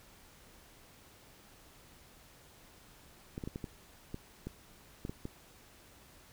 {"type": "clicks", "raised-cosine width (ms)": 3, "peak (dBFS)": -26, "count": 10, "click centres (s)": [3.379, 3.438, 3.475, 3.559, 3.642, 4.144, 4.47, 5.051, 5.095, 5.254], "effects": ["pink hiss -59 dBFS RMS until 6.32 s"]}